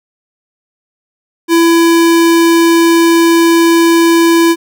square tone, 334.3 Hz, E4, 24 cents sharp, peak -6 dBFS, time 1.48-4.56 s, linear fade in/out 50 ms, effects none

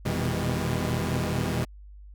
sawtooth tone cluster, 85.6 / 122.3 / 126.8 / 160.5 / 203 Hz, F2 / B2 / B2 / E3 / G#3, -34 / -16 / +46 / -46 / -39 cents, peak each -28 dBFS, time 0.05-1.65 s, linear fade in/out 10 ms, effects added 50 Hz sine -43 dBFS peak until 2.14 s

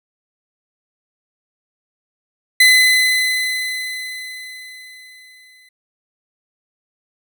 30% pulse tone with exponential decay, 2021 Hz, B6, 39 cents sharp, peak -4 dBFS, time 2.6-5.69 s, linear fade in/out 5 ms, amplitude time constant 670 ms, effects none

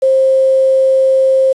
sine tone with quantisation, 530 Hz, C5, 22 cents sharp, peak -7 dBFS, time 0.02-1.53 s, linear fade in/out 10 ms, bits 6, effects resampled to 24000 Hz

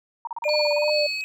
sine tone bursts, 932.3 Hz, A#5, in tune, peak -27 dBFS, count 12, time 0.25-0.899 s, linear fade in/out 2 ms, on 22 ms, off 35 ms
triangle tone with pitch glide, 2415 to 2547 Hz, D7 to D#7, +48 to +40 cents, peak -26 dBFS, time 0.44-1.24 s, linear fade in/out 0 ms, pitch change +92 cents, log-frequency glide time 0.63-0.92 s
sine tone with vibrato, 595 Hz, D5, 22 cents sharp, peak -20 dBFS, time 0.45-1.07 s, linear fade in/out 10 ms, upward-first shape triangle, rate 2.7 Hz, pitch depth 25 cents each way
sine tone with tremolo, 4435 Hz, C#8, in tune, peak -23 dBFS, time 0.49-1.21 s, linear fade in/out 0 ms, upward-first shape triangle, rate 2.5 Hz, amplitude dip 70%
effects none

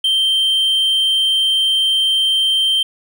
triangle tone, 3136 Hz, G7, in tune, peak -11 dBFS, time 0.04-2.83 s, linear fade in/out 5 ms, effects none

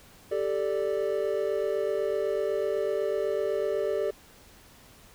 triangle chord, G suspended second, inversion none, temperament equal, 392 / 440 / 587.3 Hz, G4 / A4 / D5, 0 / 0 / 0 cents, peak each -28 dBFS, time 0.31-4.11 s, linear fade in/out 10 ms, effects pink hiss -54 dBFS RMS until 5.14 s

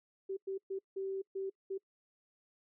sine tone bursts at uneven times, 386.5 Hz, G4, 24 cents flat, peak -35 dBFS, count 6, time 0.29-0.37 / 0.47-0.58 / 0.7-0.79 / 0.96-1.22 / 1.35-1.5 / 1.7-1.78 s, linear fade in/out 10 ms, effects noise-tail reverb RT60 0.1 s tail -25 dB re dry

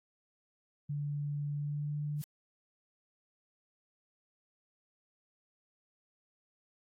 sine tone with pitch glide, 145.4 to 147.86 Hz, D3 to D3, -17 to +12 cents, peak -33 dBFS, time 0.89-2.22 s, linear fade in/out 10 ms, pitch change +29 cents, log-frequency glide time 1.54-1.97 s
blue noise with exponential growth, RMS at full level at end -42 dBFS, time 2.15-2.24 s, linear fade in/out 0 ms, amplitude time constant 18 ms
effects AAC 48 kbps

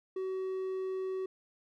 triangle tone, 377.5 Hz, F#4, 35 cents sharp, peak -31 dBFS, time 0.16-1.26 s, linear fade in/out 5 ms, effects none

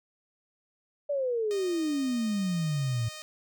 sine exponential sweep, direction down, 588 to 110 Hz, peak -26 dBFS, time 1.09-3.09 s, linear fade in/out 10 ms
5% pulse tone, 618 Hz, D#5, 12 cents flat, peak -29 dBFS, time 1.51-3.22 s, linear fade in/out 0 ms
effects none

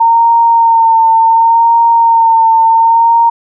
sine tone with vibrato, 915 Hz, A#5, 32 cents flat, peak -4 dBFS, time 0-3.3 s, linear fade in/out 10 ms, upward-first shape sine, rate 0.69 Hz, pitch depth 25 cents each way, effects none

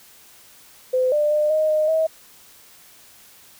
sine tone with pitch steps, 511 / 596 / 602 / 622 / 616 / 639 Hz, C5 / D5 / D5 / D#5 / D#5 / D#5, -41 / +25 / +43 / -1 / -17 / +46 cents, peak -16 dBFS, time 0.93-2.07 s, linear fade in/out 10 ms, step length 190 ms, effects white hiss -49 dBFS RMS until 3.59 s

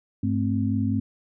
sine tone cluster, 101.7 / 218.6 / 263.4 Hz, G#2 / A3 / C4, -36 / -11 / +12 cents, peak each -25 / -26 / -26 dBFS, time 0.23-1 s, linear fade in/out 5 ms, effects none

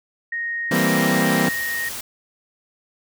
sine tone, 1864.7 Hz, A#6, in tune, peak -23 dBFS, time 0.32-1.89 s, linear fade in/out 5 ms
sawtooth chord, C dominant seventh, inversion first, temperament equal, 164.81 / 196 / 233.1 / 261.6 Hz, E3 / G3 / Bb3 / C4, 0 / 0 / 0 / 0 cents, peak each -19 dBFS, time 0.71-1.49 s, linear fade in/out 5 ms
white noise, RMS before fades -31 dBFS, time 0.74-2.01 s, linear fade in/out 5 ms
effects none

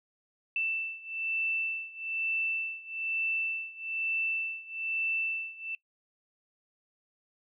sine beating tone pair, 2661 / 2662.1 Hz, E7 / E7, +16 / +16 cents, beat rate 1.1 Hz, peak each -32 / -34 dBFS, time 0.56-5.75 s, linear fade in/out 2 ms, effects noise-tail reverb RT60 0.1 s tail -21 dB re dry

